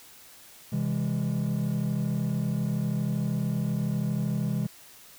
triangle chord, C augmented, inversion none, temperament just, 130.81 / 163.52 / 204.4 Hz, C3 / E3 / G#3, 0 / -14 / -27 cents, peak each -27 dBFS, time 0.72-4.67 s, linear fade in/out 10 ms, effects tanh soft clip ceiling -18 dBFS + white hiss -51 dBFS RMS until 5.18 s

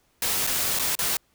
white noise with dropouts, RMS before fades -25 dBFS, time 0.22-1.17 s, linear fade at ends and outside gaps 2 ms, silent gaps 0.468-0.472 / 0.789-0.795 / 0.953-0.989 s, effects pink hiss -66 dBFS RMS until 1.34 s

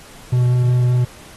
triangle tone with vibrato, 123.7 Hz, B2, 3 cents sharp, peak -10 dBFS, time 0.32-1.05 s, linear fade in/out 10 ms, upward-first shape sine, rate 5.2 Hz, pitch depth 10 cents each way, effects pink hiss -42 dBFS RMS until 1.36 s + AAC 32 kbps

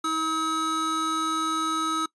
square tone pair together, 320 / 1280 Hz, D#4 / D#6, +49 / +49 cents, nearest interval 2 octaves, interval 2400 cents, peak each -31 / -26 dBFS, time 0.04-2.06 s, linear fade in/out 5 ms, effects noise-tail reverb RT60 0.1 s tail -22 dB re dry + resampled to 24000 Hz

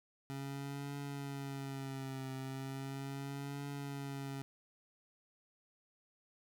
25% pulse tone with vibrato, 137 Hz, C#3, 20 cents flat, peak -37 dBFS, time 0.3-4.42 s, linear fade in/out 0 ms, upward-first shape triangle, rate 0.37 Hz, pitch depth 61 cents each way, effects none

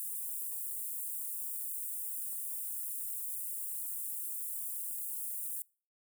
white high-pass noise, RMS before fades -39 dBFS, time 0-5.62 s, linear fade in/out 0 ms, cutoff 8400 Hz, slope 48 dB/octave, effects noise-tail reverb RT60 0.4 s tail -25 dB re dry

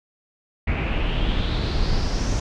brown noise with low-pass filter sweep, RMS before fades -22 dBFS, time 0.67-2.4 s, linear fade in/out 5 ms, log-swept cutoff 2300 to 6300 Hz, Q 4.8, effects none

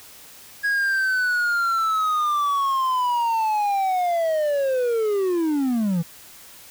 triangle linear sweep, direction down, 1661.2 to 160 Hz, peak -17 dBFS, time 0.63-6.03 s, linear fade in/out 20 ms, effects white hiss -45 dBFS RMS until 6.7 s

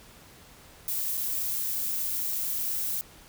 violet noise with dropouts, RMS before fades -30 dBFS, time 0.88-3.01 s, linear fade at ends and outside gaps 0 ms, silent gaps 1.17-1.175 s, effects pink hiss -52 dBFS RMS until 3.28 s

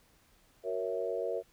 sine chord, F# dominant seventh, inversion none, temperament equal, 370 / 466.2 / 554.4 / 659.3 Hz, F#4 / A#4 / C#5 / E5, 0 / 0 / 0 / 0 cents, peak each -39 / -35 / -37 / -38 dBFS, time 0.63-1.43 s, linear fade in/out 50 ms, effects pink hiss -66 dBFS RMS until 1.52 s

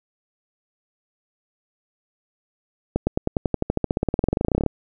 accelerating click train, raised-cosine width 2 ms, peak -6 dBFS, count 30, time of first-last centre 2.96-4.663 s, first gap 110 ms, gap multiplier 0.95, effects none

